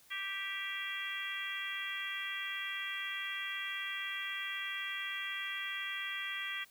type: harmonic tone with a mistuned harmonic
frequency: 392 Hz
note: G4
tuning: in tune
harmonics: 3 / 4 / 5 / 6 / 7 / 8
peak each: -48 / -46 / -40 / -44 / -47 / -43 dBFS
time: 0.1-6.65 s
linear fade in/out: 20 ms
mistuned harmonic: 8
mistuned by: +73 cents
effects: white hiss -63 dBFS RMS until 6.7 s